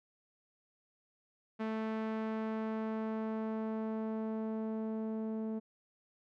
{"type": "tone with low-pass filter sweep", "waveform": "sawtooth", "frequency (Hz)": 220, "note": "A3", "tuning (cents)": 0, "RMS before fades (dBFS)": -37, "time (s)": [1.59, 5.6], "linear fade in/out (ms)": 20, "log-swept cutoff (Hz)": [2100, 500], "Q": 0.75, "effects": []}